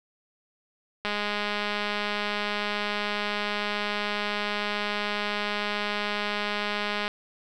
click train, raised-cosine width 0.3 ms, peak -13 dBFS, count 1249, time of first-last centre 1.05-7.079 s, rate 207 Hz, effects none

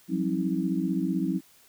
sine tone cluster, 177.5 / 193.1 / 268 / 319.5 Hz, F3 / G3 / C4 / D#4, +28 / -26 / +42 / +46 cents, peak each -30 dBFS, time 0.08-1.41 s, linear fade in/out 50 ms, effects white hiss -58 dBFS RMS until 1.68 s

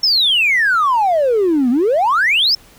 triangle exponential two-way sweep, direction down then up, 5440 to 233.1 to 5440 Hz, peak -8 dBFS, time 0.03-2.55 s, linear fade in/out 5 ms, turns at 1.7 s, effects tanh soft clip ceiling -8 dBFS + pink hiss -46 dBFS RMS until 2.78 s

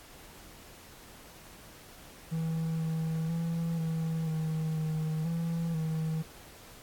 triangle tone with pitch steps, 162.2 / 160.9 / 166.3 / 161.9 / 158.4 / 157 / 166.5 / 159.2 Hz, E3 / E3 / E3 / E3 / D#3 / D#3 / E3 / D#3, -28 / -42 / +16 / -31 / +31 / +16 / +18 / +40 cents, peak -27 dBFS, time 2.31-6.23 s, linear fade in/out 20 ms, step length 490 ms, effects pink hiss -52 dBFS RMS until 6.82 s + AAC 64 kbps

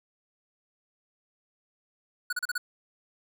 square tone bursts, 1470 Hz, F#6, 12 cents flat, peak -28 dBFS, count 5, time 2.3-2.58 s, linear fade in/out 5 ms, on 28 ms, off 35 ms, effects none

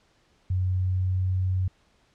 sine tone with pitch glide, 92.2 to 92.89 Hz, F#2 to F#2, -6 to +7 cents, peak -22 dBFS, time 0.5-1.68 s, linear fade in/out 5 ms, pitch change +13 cents, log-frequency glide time 0.63-1.29 s, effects pink hiss -64 dBFS RMS until 2.14 s + low-pass 6000 Hz 12 dB/octave

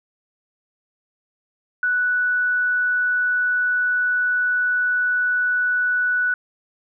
sine tone, 1480 Hz, F#6, in tune, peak -17 dBFS, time 1.83-6.34 s, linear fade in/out 2 ms, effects none

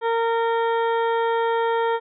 harmonic tone, 460 Hz, A#4, 23 cents flat, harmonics 1 / 2 / 3 / 4 / 5 / 7 / 8, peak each -21 / -23 / -31 / -33 / -43 / -40 / -46 dBFS, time 0.01-2 s, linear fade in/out 50 ms, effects none

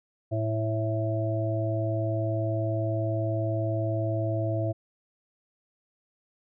harmonic tone, 110 Hz, A2, in tune, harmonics 1 / 3 / 5 / 6, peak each -27 / -33 / -36 / -31 dBFS, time 0.31-4.73 s, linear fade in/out 20 ms, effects none

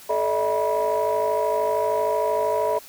sine tone cluster, 432.8 / 594 / 647 / 972 Hz, A4 / D5 / E5 / B5, -29 / +20 / -32 / -28 cents, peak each -24 dBFS, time 0.09-2.79 s, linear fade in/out 10 ms, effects tanh soft clip ceiling -14 dBFS + white hiss -45 dBFS RMS until 2.88 s

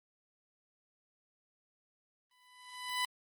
15% pulse tone with exponential growth, 997 Hz, B5, 16 cents sharp, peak -23 dBFS, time 2.31-3.05 s, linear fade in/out 2 ms, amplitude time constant 160 ms, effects Opus 24 kbps

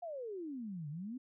sine exponential two-way sweep, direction down then up, 720 to 141.2 to 266.9 Hz, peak -40 dBFS, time 0.02-1.18 s, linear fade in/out 10 ms, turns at 0.89 s, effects none

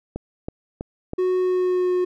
click train, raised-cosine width 2 ms, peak -15 dBFS, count 4, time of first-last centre 0.16-1.134 s, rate 3.08 Hz
triangle tone with pitch glide, 367.8 to 362.1 Hz, F#4 to F#4, -10 to -37 cents, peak -16 dBFS, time 1.18-2.05 s, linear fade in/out 10 ms, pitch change -27 cents, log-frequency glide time 1.38-1.93 s
effects none

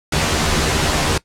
pink noise with comb filter, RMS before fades -17 dBFS, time 0.12-1.18 s, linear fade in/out 5 ms, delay 13 ms, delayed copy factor +0.95, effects noise-tail reverb RT60 0.1 s tail -19 dB re dry + low-pass 8000 Hz 12 dB/octave

